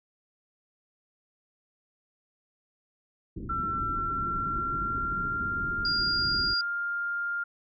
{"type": "low-pass noise", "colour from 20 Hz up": "pink", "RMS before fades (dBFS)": -37, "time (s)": [3.36, 6.54], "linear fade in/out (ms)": 5, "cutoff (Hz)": 390, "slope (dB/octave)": 48}
{"type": "tone with pitch glide", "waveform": "sine", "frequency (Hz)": [1348, 1402], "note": ["E6", "F6"], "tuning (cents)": [38, 6], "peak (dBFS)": -28, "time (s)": [3.49, 7.44], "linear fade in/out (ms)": 10, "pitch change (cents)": 68, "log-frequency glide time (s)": [3.79, 5.98]}
{"type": "tone", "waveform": "sine", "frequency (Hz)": 4819, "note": "D8", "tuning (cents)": 44, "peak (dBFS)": -26, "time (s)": [5.85, 6.61], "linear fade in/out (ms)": 2}
{"effects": []}